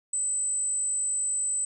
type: tone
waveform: sine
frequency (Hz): 8050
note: B8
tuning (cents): +32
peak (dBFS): -25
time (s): 0.13-1.65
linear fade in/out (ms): 5
effects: none